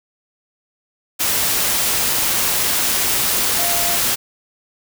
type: tone in noise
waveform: sine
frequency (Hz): 692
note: F5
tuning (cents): -16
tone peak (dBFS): -25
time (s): 3.58-3.97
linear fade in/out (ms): 20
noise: white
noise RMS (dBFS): -18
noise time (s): 1.19-4.16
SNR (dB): -10
effects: none